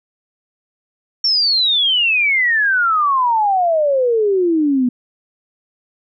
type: exponential sweep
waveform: sine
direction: down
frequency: 5520 to 241.6 Hz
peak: -12 dBFS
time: 1.24-4.89 s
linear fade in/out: 5 ms
effects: none